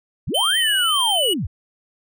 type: linear two-way sweep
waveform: sine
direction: up then down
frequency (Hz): 51.91 to 1949 to 51.91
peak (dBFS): -21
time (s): 0.27-1.47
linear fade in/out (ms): 10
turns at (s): 0.58
type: tone with vibrato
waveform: square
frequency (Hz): 3044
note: F#7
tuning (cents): +48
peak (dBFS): -18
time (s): 0.34-1.34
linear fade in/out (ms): 10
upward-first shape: sine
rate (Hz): 1.8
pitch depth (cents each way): 71
effects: none